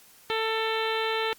harmonic tone, 444.6 Hz, A4, 18 cents sharp, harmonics 1 / 2 / 3 / 4 / 5 / 6 / 7 / 8 / 9, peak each -29 / -32 / -34 / -35 / -36 / -37 / -37 / -38 / -39 dBFS, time 0.3-1.33 s, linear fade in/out 0 ms, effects white hiss -55 dBFS RMS until 1.38 s + Opus 48 kbps

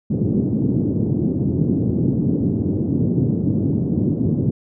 pink band-pass noise, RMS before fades -19 dBFS, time 0.1-4.51 s, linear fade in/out 10 ms, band 110 to 330 Hz, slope 24 dB/octave, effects none

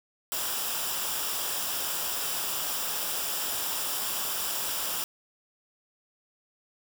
white noise with comb filter, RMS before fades -31 dBFS, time 0.32-5.04 s, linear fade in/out 0 ms, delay 0.47 ms, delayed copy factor -0.55, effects none

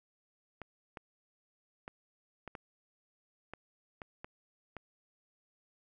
clicks, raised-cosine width 0.5 ms, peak -28 dBFS, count 9, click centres 0.617 / 0.972 / 1.879 / 2.477 / 2.552 / 3.536 / 4.018 / 4.245 / 4.767 s, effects none

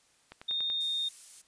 click train, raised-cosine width 0.3 ms, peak -29 dBFS, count 5, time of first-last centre 0.32-0.701 s, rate 10.5 Hz
sine tone, 3669 Hz, A#7, 28 cents flat, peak -29 dBFS, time 0.48-1.09 s, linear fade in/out 10 ms
violet noise, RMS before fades -44 dBFS, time 0.8-1.42 s, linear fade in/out 10 ms
effects white hiss -66 dBFS RMS until 1.47 s + resampled to 22050 Hz

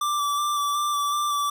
square tone with vibrato, 1169 Hz, D6, 8 cents flat, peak -23 dBFS, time 0.01-1.5 s, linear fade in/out 5 ms, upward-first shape square, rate 2.7 Hz, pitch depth 16 cents each way, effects none

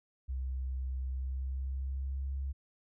sine tone with pitch glide, 64.9 to 68.01 Hz, C2 to C#2, -13 to -32 cents, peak -33 dBFS, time 0.28-2.53 s, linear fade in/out 20 ms, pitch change +81 cents, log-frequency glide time 1.06-2.4 s, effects none

